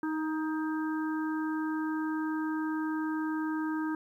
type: harmonic tone with a mistuned harmonic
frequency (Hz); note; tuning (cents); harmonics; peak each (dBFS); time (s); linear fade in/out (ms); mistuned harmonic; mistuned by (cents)
312.8; D#4; +9; 1 / 3 / 4 / 5; -30 / -40 / -43 / -41; 0.03-3.95; 2; 5; +25
effects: 11-bit

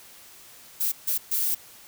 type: noise bursts at uneven times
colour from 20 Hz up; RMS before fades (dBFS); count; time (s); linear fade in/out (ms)
violet; -25; 3; 0.8-0.92 / 1.07-1.18 / 1.31-1.55; 10
effects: white hiss -49 dBFS RMS until 1.87 s

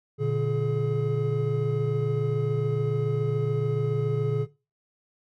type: tone cluster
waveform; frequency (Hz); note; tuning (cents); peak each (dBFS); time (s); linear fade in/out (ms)
triangle; 118.7 / 145.7 / 422.8; A#2 / D3 / G#4; +32 / -13 / +31; -26 / -25 / -25; 0.18-4.47; 50
effects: noise-tail reverb RT60 0.3 s tail -18 dB re dry

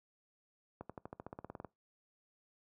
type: accelerating click train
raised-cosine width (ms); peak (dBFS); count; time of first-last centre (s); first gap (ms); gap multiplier
1; -30; 14; 0.81-1.647; 86; 0.95
effects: noise-tail reverb RT60 0.2 s tail -22 dB re dry + high-pass 80 Hz 12 dB/octave

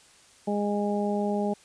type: harmonic tone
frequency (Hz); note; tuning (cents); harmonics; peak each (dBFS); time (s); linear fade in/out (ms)
205.3; G#3; -20; 1 / 2 / 3 / 4; -27 / -30 / -32 / -33; 0.47-1.54; 10
effects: white hiss -56 dBFS RMS until 1.64 s + resampled to 22050 Hz

